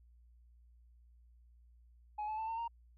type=tone with pitch steps; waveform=sine; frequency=843 / 863.7 / 884.9 / 906.6 / 928.9 Hz; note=G#5 / A5 / A5 / A#5 / A#5; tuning=+26 / -32 / +10 / -48 / -6 cents; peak=-34 dBFS; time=2.18-2.68 s; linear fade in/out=10 ms; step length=100 ms; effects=tanh soft clip ceiling -35 dBFS + added 59 Hz sine -60 dBFS peak until 2.97 s